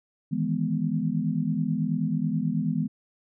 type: chord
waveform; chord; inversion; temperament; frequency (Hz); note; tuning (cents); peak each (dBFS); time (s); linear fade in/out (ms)
sine; E major seventh; third; equal; 155.56 / 164.81 / 207.7 / 246.9; D#3 / E3 / G#3 / B3; 0 / 0 / 0 / 0; -31 / -28 / -29 / -29; 0.31-2.88; 20
effects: none